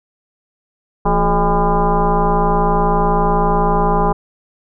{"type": "tone with frequency modulation", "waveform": "sine", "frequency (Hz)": 420, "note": "G#4", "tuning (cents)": 19, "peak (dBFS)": -11, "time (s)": [1.05, 4.13], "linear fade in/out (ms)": 10, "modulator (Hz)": 196, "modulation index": 3.4, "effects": []}